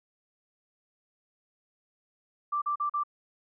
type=tone bursts; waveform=sine; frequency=1174.7 Hz; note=D6; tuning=in tune; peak=-26 dBFS; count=4; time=2.52-3.036 s; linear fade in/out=10 ms; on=99 ms; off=40 ms; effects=none